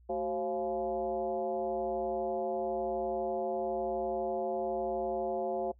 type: tone with frequency modulation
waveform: sine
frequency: 535 Hz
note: C5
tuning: 38 cents sharp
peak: -30 dBFS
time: 0.09-5.72 s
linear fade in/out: 10 ms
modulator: 158 Hz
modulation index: 1.4
effects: noise-tail reverb RT60 0.1 s tail -21 dB re dry + added 60 Hz sine -57 dBFS peak until 5.79 s